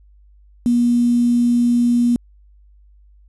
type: tone with quantisation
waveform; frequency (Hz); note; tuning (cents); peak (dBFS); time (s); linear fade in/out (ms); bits
sine; 240; B3; -49; -12; 0.66-2.16; 0; 6
effects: added 50 Hz sine -46 dBFS peak until 3.28 s + resampled to 24000 Hz